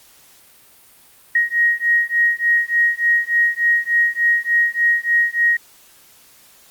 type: beating tone pair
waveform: sine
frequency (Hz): 1881 / 1884.4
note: A#6 / A#6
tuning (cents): +15 / +18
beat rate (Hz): 3.4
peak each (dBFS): -17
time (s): 1.35-5.57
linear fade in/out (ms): 5
effects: white hiss -49 dBFS RMS until 6.7 s + Opus 48 kbps